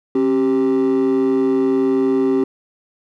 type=tone pair together; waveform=triangle; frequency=268.7 / 390 Hz; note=C4 / G4; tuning=+46 / -9 cents; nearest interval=tritone; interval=645 cents; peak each=-13 dBFS; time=0.15-2.44 s; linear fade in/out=5 ms; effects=tanh soft clip ceiling -9 dBFS